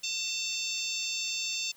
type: harmonic tone with a mistuned harmonic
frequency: 896 Hz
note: A5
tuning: 31 cents sharp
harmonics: 3 / 4 / 5 / 6 / 7 / 8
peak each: -36 / -37 / -38 / -39 / -39 / -40 dBFS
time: 0.03-1.72 s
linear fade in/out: 10 ms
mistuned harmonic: 8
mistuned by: +39 cents
effects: white hiss -59 dBFS RMS until 1.76 s